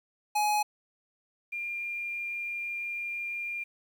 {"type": "tone pair in turn", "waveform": ["square", "sine"], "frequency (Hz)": [840, 2398], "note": ["G#5", "D7"], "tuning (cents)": [19, 36], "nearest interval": "octave + tritone", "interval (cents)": 1817, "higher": "second", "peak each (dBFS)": [-25, -32], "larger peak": "first", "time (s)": [[0.35, 0.63], [1.52, 3.64]], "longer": "second", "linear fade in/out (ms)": 10, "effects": ["10-bit"]}